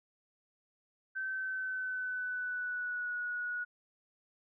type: tone with pitch glide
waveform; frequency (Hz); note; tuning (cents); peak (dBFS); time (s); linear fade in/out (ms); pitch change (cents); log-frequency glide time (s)
sine; 1541 to 1459.6; G6 to F#6; -30 to -24; -34; 1.15-3.65; 20; -94; 1.29-3.18
effects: none